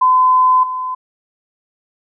sine tone with level steps, 1019 Hz, C6, 46 cents flat, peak -8 / -19 dBFS, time 0.01-0.95 s, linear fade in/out 10 ms, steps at 0.63 s, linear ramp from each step 5 ms, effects none

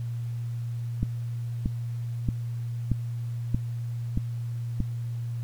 click train, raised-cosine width 5 ms, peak -12 dBFS, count 7, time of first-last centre 1.03-4.804 s, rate 1.59 Hz, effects added 118 Hz sine -29 dBFS peak until 5.43 s + pink hiss -56 dBFS RMS until 5.43 s

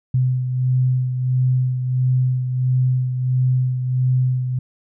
sine beating tone pair, 127.5 / 129 Hz, C3 / C3, -44 / -24 cents, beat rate 1.5 Hz, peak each -16 / -25 dBFS, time 0.14-4.59 s, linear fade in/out 5 ms, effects none

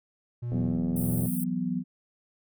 triangle tone with tremolo, 120 Hz, B2, 49 cents flat, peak -26 dBFS, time 0.42-1.29 s, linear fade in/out 10 ms, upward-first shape sine, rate 1.7 Hz, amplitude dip 80%
sine chord, E suspended second, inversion none, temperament just, 164.81 / 185.42 / 247.2 Hz, E3 / F#3 / B3, 0 / +4 / +2 cents, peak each -34 / -30 / -30 dBFS, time 0.51-1.84 s, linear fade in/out 50 ms
click train, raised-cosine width 2 ms, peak -25 dBFS, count 62, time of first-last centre 0.52-1.258 s, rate 82.7 Hz
white high-pass noise, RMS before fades -37 dBFS, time 0.96-1.44 s, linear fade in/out 5 ms, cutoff 8500 Hz, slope 96 dB/octave
effects none

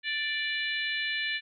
harmonic tone with a mistuned harmonic, 587.3 Hz, D5, in tune, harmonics 3 / 4 / 5 / 6 / 7, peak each -32 / -34 / -36 / -38 / -39 dBFS, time 0.03-1.41 s, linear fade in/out 50 ms, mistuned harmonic 7, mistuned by -30 cents, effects none

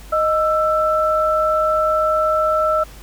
sine tone pair together, 622.3 / 1327.8 Hz, D#5 / E6, 0 / +12 cents, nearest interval octave + minor second, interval 1312 cents, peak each -17 dBFS, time 0.12-2.84 s, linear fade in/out 10 ms, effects added 50 Hz sine -37 dBFS peak until 3.02 s + pink hiss -43 dBFS RMS until 3.02 s

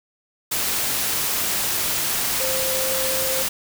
sine tone in noise, 525 Hz, C5, 6 cents sharp, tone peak -26 dBFS, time 2.4-3.43 s, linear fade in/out 10 ms, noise white, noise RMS -23 dBFS, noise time 0.51-3.49 s, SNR -6 dB, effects none

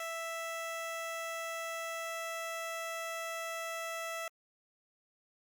15% pulse tone, 660 Hz, E5, 2 cents sharp, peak -31 dBFS, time 0-4.28 s, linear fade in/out 2 ms, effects Opus 48 kbps

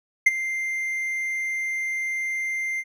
triangle tone with ADSR envelope, 2093 Hz, C7, in tune, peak -8 dBFS, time 0.26-2.84 s, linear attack 9 ms, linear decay 26 ms, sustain -15 dB, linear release 48 ms, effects none

